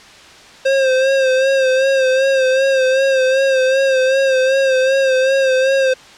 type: tone with vibrato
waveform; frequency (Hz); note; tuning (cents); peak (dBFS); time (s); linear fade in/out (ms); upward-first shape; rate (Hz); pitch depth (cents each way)
square; 530; C5; +22; -12; 0.65-5.94; 10; sine; 2.6; 44
effects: white hiss -40 dBFS RMS until 6.17 s + low-pass 5000 Hz 12 dB/octave